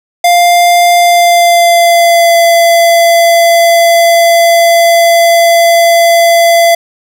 square tone with pitch glide, 698.5 to 677.8 Hz, F5 to E5, 0 to +48 cents, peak -4 dBFS, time 0.24-6.75 s, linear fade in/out 5 ms, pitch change -52 cents, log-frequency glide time 0.95-2.38 s, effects none

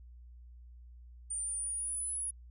sine exponential sweep, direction up, 8970 to 10390 Hz, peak -34 dBFS, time 1.3-2.31 s, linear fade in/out 10 ms, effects added 60 Hz sine -50 dBFS peak until 2.5 s

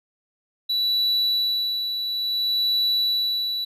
triangle tone with tremolo, 3944 Hz, B7, 3 cents flat, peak -17 dBFS, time 0.69-3.65 s, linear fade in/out 10 ms, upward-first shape sine, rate 0.58 Hz, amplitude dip 50%, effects resampled to 32000 Hz

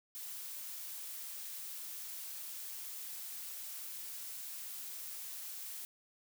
blue noise, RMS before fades -45 dBFS, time 0.15-5.85 s, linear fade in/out 0 ms, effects none

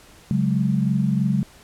sine chord, C# suspended fourth, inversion none, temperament just, 138.59 / 184.79 / 207.9 Hz, C#3 / F#3 / G#3, 0 / -2 / +2 cents, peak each -22 dBFS, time 0.31-1.43 s, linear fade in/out 0 ms, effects pink hiss -49 dBFS RMS until 1.63 s + low-pass 12000 Hz 12 dB/octave

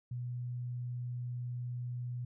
sine tone, 122.7 Hz, B2, 11 cents flat, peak -36 dBFS, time 0.11-2.25 s, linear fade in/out 5 ms, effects none

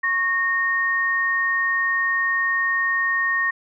sine tone pair together, 1100 / 1850 Hz, C#6 / A#6, -14 / -14 cents, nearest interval major sixth, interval 900 cents, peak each -26 / -19 dBFS, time 0.03-3.51 s, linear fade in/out 10 ms, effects none

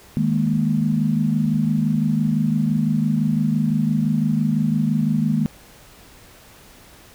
sine chord, D# suspended fourth, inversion none, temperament just, 155.56 / 207.4 / 233.3 Hz, D#3 / G#3 / A#3, 0 / -2 / +2 cents, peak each -21 dBFS, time 0.17-5.46 s, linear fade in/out 0 ms, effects pink hiss -47 dBFS RMS until 7.14 s

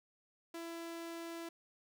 sawtooth tone, 334.4 Hz, E4, 25 cents sharp, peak -39 dBFS, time 0.54-1.49 s, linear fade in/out 5 ms, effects none

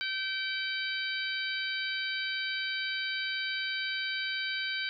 harmonic tone, 771 Hz, G5, 29 cents flat, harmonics 2 / 3 / 4 / 5 / 6, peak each -35 / -37 / -38 / -39 / -40 dBFS, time 0.01-4.89 s, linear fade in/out 0 ms, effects none

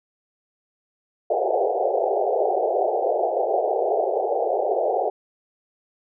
white band-pass noise, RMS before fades -22 dBFS, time 1.3-5.1 s, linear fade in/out 5 ms, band 370 to 790 Hz, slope 96 dB/octave, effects none

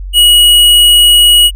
square tone, 2909 Hz, F#7, 30 cents flat, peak -3 dBFS, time 0.13-1.51 s, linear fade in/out 50 ms, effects added 46 Hz sine -19 dBFS peak until 1.55 s

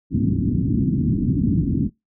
white low-pass noise, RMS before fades -19 dBFS, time 0.1-1.9 s, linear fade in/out 50 ms, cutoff 290 Hz, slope 48 dB/octave, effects noise-tail reverb RT60 0.2 s tail -26 dB re dry + high-pass 60 Hz 12 dB/octave

